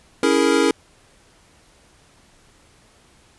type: chord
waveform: square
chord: A# half-diminished seventh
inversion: first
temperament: equal with one note detuned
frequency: 279.1 / 329.6 / 415.3 / 466.2 Hz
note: C#4 / E4 / G#4 / A#4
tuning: +12 / 0 / 0 / 0 cents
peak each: -21 dBFS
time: 0.23-0.71 s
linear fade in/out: 2 ms
effects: pink hiss -54 dBFS RMS until 3.38 s + resampled to 24000 Hz